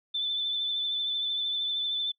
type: tone with vibrato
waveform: sine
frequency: 3520 Hz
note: A7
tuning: in tune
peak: -27 dBFS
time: 0.14-2.12 s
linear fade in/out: 10 ms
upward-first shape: sine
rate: 13 Hz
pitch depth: 24 cents each way
effects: noise-tail reverb RT60 0.1 s tail -24 dB re dry